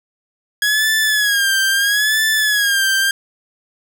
sawtooth tone with vibrato, 1661.2 Hz, G#6, in tune, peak -10 dBFS, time 0.62-3.11 s, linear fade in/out 2 ms, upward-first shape sine, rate 0.76 Hz, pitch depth 97 cents each way, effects none

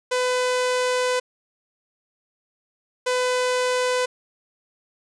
sawtooth tone pair in turn, 502 / 502 Hz, B4 / B4, +28 / +28 cents, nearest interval unison, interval 0 cents, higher neither, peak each -16 dBFS, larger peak neither, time 0.11-1.2 / 3.06-4.06 s, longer first, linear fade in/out 10 ms, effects resampled to 22050 Hz + 8-bit

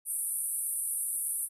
pink band-pass noise, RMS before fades -33 dBFS, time 0.05-1.49 s, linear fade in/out 50 ms, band 8900 to 12000 Hz, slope 96 dB/octave, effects none

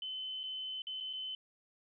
sine tone with dropouts, 3046 Hz, F#7, 50 cents sharp, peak -38 dBFS, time 0.02-1.35 s, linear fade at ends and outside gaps 2 ms, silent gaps 0.433-0.437 / 0.82-0.869 / 1.003-1.007 / 1.13-1.134 s, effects none

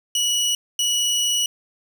25% pulse tone bursts at uneven times, 2932 Hz, F#7, 16 cents flat, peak -15 dBFS, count 2, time 0.15-0.55 / 0.79-1.46 s, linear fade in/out 2 ms, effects none

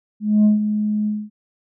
sine tone with ADSR envelope, 211.1 Hz, G#3, 29 cents sharp, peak -7 dBFS, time 0.2-1.3 s, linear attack 250 ms, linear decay 140 ms, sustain -10 dB, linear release 230 ms, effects tanh soft clip ceiling -9 dBFS

